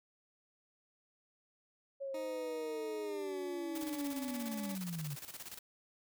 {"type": "linear sweep", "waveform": "sine", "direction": "down", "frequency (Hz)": [554.4, 138.59], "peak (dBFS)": -38, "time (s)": [2, 5.16], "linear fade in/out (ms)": 20}
{"type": "tone with pitch glide", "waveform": "20% pulse", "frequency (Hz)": [312.3, 284.7], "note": ["D#4", "C#4"], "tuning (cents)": [7, 46], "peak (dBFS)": -39, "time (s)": [2.14, 4.75], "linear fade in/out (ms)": 5, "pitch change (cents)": -161, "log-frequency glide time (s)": [3.02, 3.37]}
{"type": "noise with tremolo", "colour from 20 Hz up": "white", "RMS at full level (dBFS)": -46, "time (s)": [3.75, 5.59], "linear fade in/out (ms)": 5, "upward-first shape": "square", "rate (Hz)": 17, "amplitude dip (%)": 70}
{"effects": []}